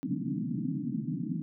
white band-pass noise, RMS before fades -33 dBFS, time 0.03-1.42 s, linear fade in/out 0 ms, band 130 to 300 Hz, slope 96 dB/octave, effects none

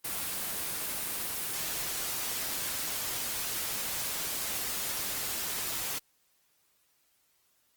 white noise, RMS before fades -34 dBFS, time 0.04-5.99 s, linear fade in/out 10 ms, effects white hiss -71 dBFS RMS until 7.76 s + Opus 24 kbps

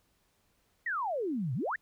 sine exponential two-way sweep, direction down then up, 1974 to 116.54 to 1974 Hz, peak -30 dBFS, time 0.86-1.76 s, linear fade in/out 5 ms, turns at 1.54 s, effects pink hiss -72 dBFS RMS until 1.81 s

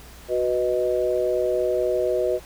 sine chord, B major, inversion second, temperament equal, 370 / 493.9 / 622.3 Hz, F#4 / B4 / D#5, 0 / 0 / 0 cents, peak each -24 dBFS, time 0.28-2.4 s, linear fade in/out 50 ms, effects added 59 Hz sine -45 dBFS peak until 2.45 s + pink hiss -46 dBFS RMS until 2.45 s

